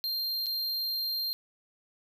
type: tone with dropouts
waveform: square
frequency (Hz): 4186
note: C8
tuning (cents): 0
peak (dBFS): -30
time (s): 0.04-1.33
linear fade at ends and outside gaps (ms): 0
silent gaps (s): 0.46-0.466
effects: none